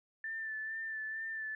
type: tone with vibrato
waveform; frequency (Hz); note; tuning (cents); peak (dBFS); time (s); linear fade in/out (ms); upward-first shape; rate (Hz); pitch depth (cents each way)
sine; 1770; A6; +10; -37; 0.24-1.55; 2; sine; 2.2; 26
effects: none